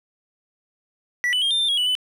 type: tone with pitch steps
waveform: triangle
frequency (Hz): 1954 / 2986 / 3220 / 3600 / 3578 / 3304 / 2960 / 3004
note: B6 / F#7 / G7 / A7 / A7 / G#7 / F#7 / F#7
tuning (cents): -19 / +15 / +46 / +39 / +28 / -10 / 0 / +26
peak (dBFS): -17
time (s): 1.24-1.952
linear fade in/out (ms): 0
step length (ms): 89
effects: none